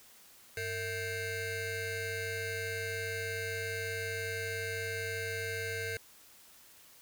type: ring-modulated tone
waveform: 25% pulse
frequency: 554.4 Hz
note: C#5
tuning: in tune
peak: -28 dBFS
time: 0.57-5.97 s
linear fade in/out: 2 ms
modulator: 1010 Hz
effects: white hiss -58 dBFS RMS until 7.01 s